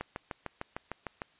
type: click train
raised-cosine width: 0.5 ms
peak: -20 dBFS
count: 9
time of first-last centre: 0.01-1.218 s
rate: 6.62 Hz
effects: white hiss -64 dBFS RMS until 1.39 s + resampled to 8000 Hz